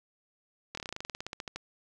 slowing click train, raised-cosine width 0.2 ms, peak -20 dBFS, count 18, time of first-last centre 0.75-1.56 s, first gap 24 ms, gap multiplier 1.08, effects none

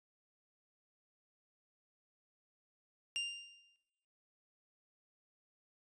40% pulse tone with exponential decay, 2794 Hz, F7, in tune, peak -32 dBFS, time 3.16-3.76 s, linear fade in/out 0 ms, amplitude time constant 130 ms, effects noise-tail reverb RT60 0.9 s tail -17 dB re dry + resampled to 22050 Hz

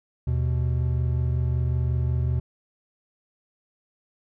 triangle tone pair together, 78.7 / 124.14 Hz, D#2 / B2, +20 / +9 cents, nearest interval minor sixth, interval 789 cents, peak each -22 dBFS, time 0.27-2.4 s, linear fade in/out 5 ms, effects none

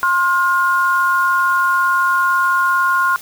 sine tone pair together, 1060.9 / 1423 Hz, C6 / F6, +24 / +32 cents, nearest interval perfect fourth, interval 508 cents, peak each -15 dBFS, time 0.03-3.16 s, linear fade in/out 0 ms, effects white hiss -37 dBFS RMS until 3.21 s

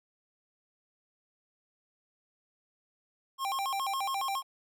square tone with vibrato, 920 Hz, A#5, 23 cents flat, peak -31 dBFS, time 3.38-4.43 s, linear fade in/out 50 ms, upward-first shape square, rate 7.2 Hz, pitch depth 270 cents each way, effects none

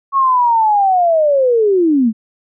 sine linear sweep, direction down, 1108.7 to 208 Hz, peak -9 dBFS, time 0.12-2.13 s, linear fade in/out 50 ms, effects none

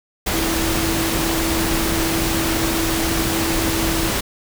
sine tone in noise, 328.3 Hz, E4, 7 cents flat, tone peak -22 dBFS, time 0.33-4.11 s, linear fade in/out 10 ms, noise pink, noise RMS -21 dBFS, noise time 0.26-4.21 s, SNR -4 dB, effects none

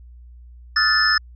sine tone cluster, 1264 / 1378 / 1476 / 1753 / 5180 Hz, D#6 / F6 / F#6 / A6 / E8, +27 / -24 / -5 / -7 / -31 cents, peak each -24 / -25 / -25 / -18 / -19 dBFS, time 0.76-1.18 s, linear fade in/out 5 ms, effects added 60 Hz sine -40 dBFS peak until 1.35 s

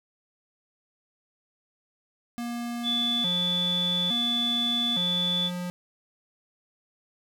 square tone with vibrato, 205.7 Hz, G#3, 16 cents flat, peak -31 dBFS, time 2.38-5.7 s, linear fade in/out 0 ms, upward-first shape square, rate 0.58 Hz, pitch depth 250 cents each way
sine tone, 3468 Hz, A7, 26 cents flat, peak -24 dBFS, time 2.83-5.51 s, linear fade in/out 50 ms
effects none

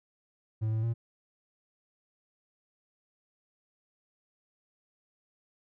triangle tone with pitch steps, 109.6 / 110.7 / 115.5 Hz, A2 / A2 / A#2, -6 / +11 / -16 cents, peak -25 dBFS, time 0.61-0.94 s, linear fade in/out 20 ms, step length 110 ms, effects none

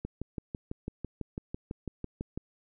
click train, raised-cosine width 3 ms, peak -22 dBFS, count 15, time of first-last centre 0.05-2.376 s, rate 6.02 Hz, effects none

